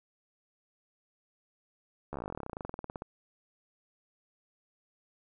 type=slowing click train; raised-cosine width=1 ms; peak=-24 dBFS; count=29; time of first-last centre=2.13-3.021 s; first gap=13 ms; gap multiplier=1.06; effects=none